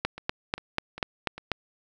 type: two click trains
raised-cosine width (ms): 0.3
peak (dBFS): -23 / -9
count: 4 / 7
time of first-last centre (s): 0.18-1.38 / 0.05-1.517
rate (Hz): 2.5 / 4.09
effects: none